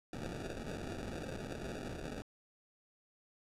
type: noise with sample-and-hold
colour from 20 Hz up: white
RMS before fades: -43 dBFS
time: 0.13-2.22 s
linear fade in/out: 0 ms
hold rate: 1050 Hz
effects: low-pass 9000 Hz 12 dB/octave